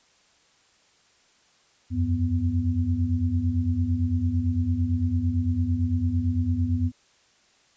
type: tone cluster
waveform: sine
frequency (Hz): 84.9 / 93.8 / 249.2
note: F2 / F#2 / B3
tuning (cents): -48 / +24 / +16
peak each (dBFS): -27 / -24 / -27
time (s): 1.9-6.92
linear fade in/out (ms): 50
effects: white hiss -61 dBFS RMS until 7.76 s + resampled to 16000 Hz